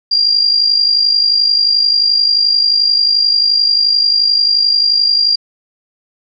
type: tone with amplitude modulation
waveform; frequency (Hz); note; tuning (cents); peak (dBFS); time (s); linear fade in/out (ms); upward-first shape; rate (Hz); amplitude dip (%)
sine; 4777; D8; +29; -6; 0.11-5.36; 10; sine; 51.4; 60
effects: none